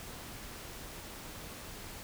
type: silence
effects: pink hiss -46 dBFS RMS until 2.03 s